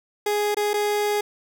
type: tone with dropouts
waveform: 30% pulse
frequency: 415.3 Hz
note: G#4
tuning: in tune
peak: -18 dBFS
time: 0.26-1.21 s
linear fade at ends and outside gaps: 5 ms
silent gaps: 0.546-0.568 / 0.734-0.739 s
effects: none